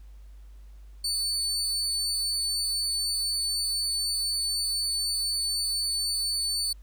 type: tone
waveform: 30% pulse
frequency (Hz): 4498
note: C#8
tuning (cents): +24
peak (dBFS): -23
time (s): 1.04-6.73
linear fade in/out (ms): 5
effects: added 50 Hz sine -44 dBFS peak until 6.82 s + pink hiss -66 dBFS RMS until 6.82 s